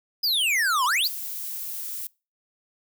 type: exponential two-way sweep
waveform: square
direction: down then up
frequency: 5100 to 957 to 5100 Hz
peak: -21 dBFS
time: 0.23-1.08 s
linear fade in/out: 10 ms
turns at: 0.85 s
type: noise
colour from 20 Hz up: violet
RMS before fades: -33 dBFS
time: 1.04-2.07 s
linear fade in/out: 2 ms
effects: noise-tail reverb RT60 0.3 s tail -24 dB re dry